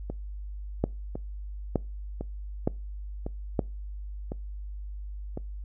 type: two click trains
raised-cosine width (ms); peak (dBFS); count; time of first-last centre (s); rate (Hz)
2; -20 / -10; 6 / 4; 0.1-5.374 / 0.84-3.592; 0.948 / 1.09
effects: noise-tail reverb RT60 0.3 s tail -25 dB re dry + added 50 Hz sine -35 dBFS peak until 5.64 s